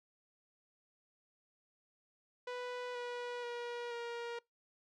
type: tone with pitch steps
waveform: sawtooth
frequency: 494.2 / 486.6 / 479 / 471.6 Hz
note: B4 / B4 / A#4 / A#4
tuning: +1 / -26 / +47 / +20 cents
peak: -36 dBFS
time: 2.47-4.39 s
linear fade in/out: 5 ms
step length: 480 ms
effects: noise-tail reverb RT60 0.2 s tail -26 dB re dry + low-pass 4000 Hz 12 dB/octave